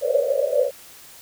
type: band-pass noise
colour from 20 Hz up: white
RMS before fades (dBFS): -20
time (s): 0.01-0.71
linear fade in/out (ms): 50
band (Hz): 490 to 590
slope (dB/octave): 96
effects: white hiss -45 dBFS RMS until 1.21 s